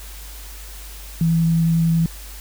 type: tone with vibrato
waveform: sine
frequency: 165 Hz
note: E3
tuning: 2 cents sharp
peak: -14 dBFS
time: 1.21-2.06 s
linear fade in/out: 2 ms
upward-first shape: sine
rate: 11 Hz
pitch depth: 9 cents each way
effects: added 50 Hz sine -35 dBFS peak until 2.4 s + white hiss -40 dBFS RMS until 2.4 s